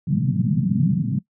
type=band-pass noise; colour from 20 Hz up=white; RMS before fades=-20 dBFS; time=0.07-1.19 s; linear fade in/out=10 ms; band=120 to 210 Hz; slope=48 dB/octave; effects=noise-tail reverb RT60 0.1 s tail -20 dB re dry